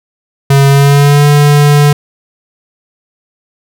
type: tone with pitch glide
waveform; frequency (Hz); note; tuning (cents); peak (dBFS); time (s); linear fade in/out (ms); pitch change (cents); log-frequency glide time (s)
square; 138.59 to 145.9; C#3 to D3; 0 to -11; -4; 0.5-1.93; 5; +89; 0.68-1.26
effects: none